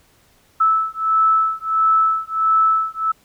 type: beating tone pair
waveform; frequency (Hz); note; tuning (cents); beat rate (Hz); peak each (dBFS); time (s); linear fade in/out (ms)
sine; 1309 / 1310.5; E6 / E6; -13 / -11; 1.5; -17; 0.6-3.12; 10
effects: pink hiss -56 dBFS RMS until 3.24 s